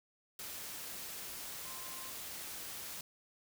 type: tone in noise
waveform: sine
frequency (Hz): 1046.5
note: C6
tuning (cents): 0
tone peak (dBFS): -53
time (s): 1.65-2.1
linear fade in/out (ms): 2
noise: white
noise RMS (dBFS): -45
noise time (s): 0.39-3.01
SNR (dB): -11
effects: none